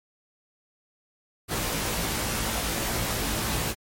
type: noise with comb filter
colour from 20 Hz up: pink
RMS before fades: -28 dBFS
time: 1.48-3.75 s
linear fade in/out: 50 ms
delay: 18 ms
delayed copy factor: +0.75
effects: MP3 64 kbps